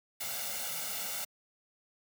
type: noise with comb filter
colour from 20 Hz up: white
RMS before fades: -37 dBFS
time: 0.2-1.25 s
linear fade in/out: 10 ms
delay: 1.4 ms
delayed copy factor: +0.8
effects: high-pass 150 Hz 12 dB/octave